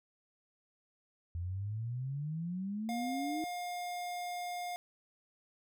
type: exponential sweep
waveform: sine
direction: up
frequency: 83.7 to 321.1 Hz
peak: -35 dBFS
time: 1.35-3.44 s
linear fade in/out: 0 ms
type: tone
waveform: square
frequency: 710 Hz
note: F5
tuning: 28 cents sharp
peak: -38 dBFS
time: 2.89-4.76 s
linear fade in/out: 0 ms
effects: none